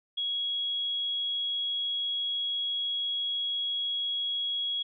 sine tone, 3322 Hz, G#7, in tune, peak -28 dBFS, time 0.17-4.83 s, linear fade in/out 10 ms, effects none

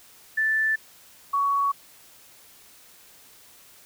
sine tone pair in turn, 1760 / 1121 Hz, A6 / C#6, 0 / +19 cents, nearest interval minor sixth, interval 781 cents, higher first, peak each -20 dBFS, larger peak neither, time 0.37-0.76 / 1.33-1.72 s, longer neither, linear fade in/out 10 ms, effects white hiss -52 dBFS RMS until 3.85 s

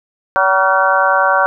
harmonic tone with a mistuned harmonic, 190 Hz, F#3, 46 cents sharp, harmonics 3 / 4 / 5 / 6 / 7 / 8, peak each -17 / -17 / -17 / -17 / -17 / -17 dBFS, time 0.36-1.46 s, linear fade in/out 0 ms, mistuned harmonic 7, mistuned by +76 cents, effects none

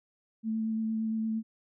sine tone with vibrato, 221.3 Hz, A3, 10 cents sharp, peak -28 dBFS, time 0.43-1.43 s, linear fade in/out 50 ms, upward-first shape sine, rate 8.7 Hz, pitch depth 13 cents each way, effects none

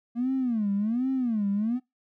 triangle tone with vibrato, 230 Hz, A#3, 23 cents flat, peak -20 dBFS, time 0.15-1.8 s, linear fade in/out 50 ms, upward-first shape sine, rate 1.3 Hz, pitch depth 250 cents each way, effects noise-tail reverb RT60 0.2 s tail -24 dB re dry + tanh soft clip ceiling -21 dBFS

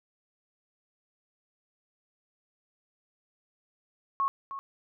sine tone with echo, 1096 Hz, C#6, 20 cents flat, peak -24 dBFS, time 4.2-4.28 s, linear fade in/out 0 ms, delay 310 ms, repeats 1, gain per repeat -11 dB, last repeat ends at 4.59 s, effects none

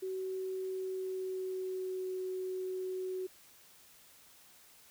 sine tone with pitch glide, 376.7 to 372.2 Hz, F#4 to F#4, +31 to +10 cents, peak -35 dBFS, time 0.02-3.27 s, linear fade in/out 10 ms, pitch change -21 cents, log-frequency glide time 0.71-2.12 s, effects white hiss -60 dBFS RMS until 4.9 s

